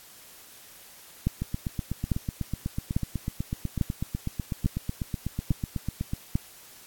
two click trains, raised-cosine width 5 ms, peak -11 / -16 dBFS, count 7 / 39, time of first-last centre 1.27-6.355 / 1.42-6.135 s, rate 1.18 / 8.06 Hz, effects white hiss -50 dBFS RMS until 6.86 s + AAC 64 kbps

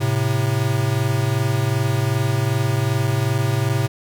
square tone pair together, 109.8 / 132.41 Hz, A2 / C3, -3 / +21 cents, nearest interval minor third, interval 324 cents, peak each -21 / -21 dBFS, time 0-3.88 s, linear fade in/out 20 ms, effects none

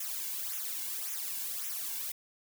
blue noise with flanger, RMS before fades -37 dBFS, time 0-2.12 s, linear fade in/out 5 ms, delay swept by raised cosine 0.22 to 1.62 ms, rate 1.8 Hz, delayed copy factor -0.8, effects none

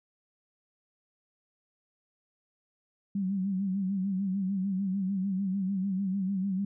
sine tone with vibrato, 192.6 Hz, G3, 30 cents flat, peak -27 dBFS, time 3.15-6.65 s, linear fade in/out 5 ms, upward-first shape sine, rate 6.7 Hz, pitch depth 78 cents each way, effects none

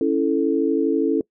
sine chord, A major, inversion first, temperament equal, 277.2 / 329.6 / 440 Hz, C#4 / E4 / A4, 0 / 0 / 0 cents, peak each -21 dBFS, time 0.01-1.21 s, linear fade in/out 2 ms, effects noise-tail reverb RT60 0.1 s tail -23 dB re dry

